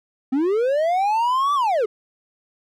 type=linear two-way sweep; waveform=triangle; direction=up then down; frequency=250.1 to 1174.7 to 394.7 Hz; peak=-15 dBFS; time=0.32-1.86 s; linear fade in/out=10 ms; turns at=1.54 s; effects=none